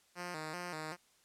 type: tone with vibrato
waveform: 5% pulse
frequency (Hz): 166.2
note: E3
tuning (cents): +15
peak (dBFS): -29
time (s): 0.15-0.97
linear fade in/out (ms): 50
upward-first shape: square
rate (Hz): 2.6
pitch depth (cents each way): 110
effects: white hiss -69 dBFS RMS until 1.24 s + low-pass 10000 Hz 12 dB/octave